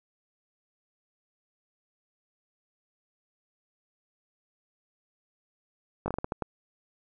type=slowing click train; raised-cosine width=1 ms; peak=-16 dBFS; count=8; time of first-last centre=6.06-6.423 s; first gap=20 ms; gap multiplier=1.31; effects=none